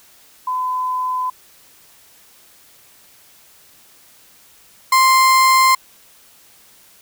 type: tone pair in turn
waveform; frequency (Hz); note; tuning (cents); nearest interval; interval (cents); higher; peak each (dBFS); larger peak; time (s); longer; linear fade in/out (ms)
sine / 35% pulse; 1013 / 1047.5; B5 / C6; +44 / +2; minor second; 58; second; -18 / -8; second; 0.47-1.3 / 4.92-5.75; neither; 5
effects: white hiss -49 dBFS RMS until 7.01 s